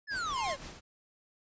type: linear sweep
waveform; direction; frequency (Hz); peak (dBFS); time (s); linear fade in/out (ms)
square; down; 1760 to 510; -33; 0.07-0.57; 50
type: noise with tremolo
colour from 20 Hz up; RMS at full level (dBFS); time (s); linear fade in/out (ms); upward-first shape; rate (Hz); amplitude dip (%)
pink; -44; 0.1-0.81; 50; sine; 5.8; 50
type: tone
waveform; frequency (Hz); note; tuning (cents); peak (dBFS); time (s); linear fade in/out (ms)
sawtooth; 1061; C6; +24; -31; 0.34-0.57; 50
effects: resampled to 16000 Hz